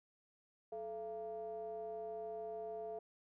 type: ring-modulated tone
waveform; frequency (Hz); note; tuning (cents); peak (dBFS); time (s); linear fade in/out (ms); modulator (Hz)
triangle; 123.47; B2; 0; -37; 0.72-2.99; 5; 557
effects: none